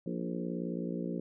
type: harmonic tone with a mistuned harmonic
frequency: 59 Hz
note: A#1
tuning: 22 cents sharp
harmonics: 3 / 4 / 5 / 6 / 7 / 8 / 9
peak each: -37 / -39 / -41 / -43 / -44 / -45 / -46 dBFS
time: 0.06-1.2 s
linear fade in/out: 5 ms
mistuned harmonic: 6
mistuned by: -35 cents
effects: none